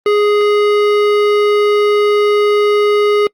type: tone with hard clipping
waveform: sine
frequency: 415.3 Hz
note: G#4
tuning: in tune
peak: -11 dBFS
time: 0.06-3.27 s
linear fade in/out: 2 ms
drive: 15 dB
effects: noise-tail reverb RT60 0.1 s tail -25 dB re dry + Opus 32 kbps